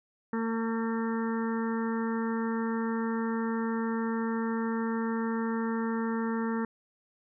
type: harmonic tone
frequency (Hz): 226.7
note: A#3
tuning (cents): -48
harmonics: 1 / 2 / 4 / 5 / 6 / 7 / 8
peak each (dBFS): -29 / -35 / -39 / -43 / -42 / -46 / -43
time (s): 0.33-6.65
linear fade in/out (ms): 2
effects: none